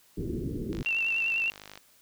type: low-pass noise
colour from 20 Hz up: white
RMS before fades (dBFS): -33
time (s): 0.17-0.83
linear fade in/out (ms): 10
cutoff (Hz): 400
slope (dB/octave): 48
type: click train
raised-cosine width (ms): 0.2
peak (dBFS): -26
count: 54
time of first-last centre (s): 0.73-1.775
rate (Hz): 50.7
type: tone with vibrato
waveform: sine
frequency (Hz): 2700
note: E7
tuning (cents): +41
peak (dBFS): -25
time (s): 0.86-1.5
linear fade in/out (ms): 0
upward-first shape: sine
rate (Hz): 10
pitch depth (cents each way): 43
effects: white hiss -61 dBFS RMS until 2.01 s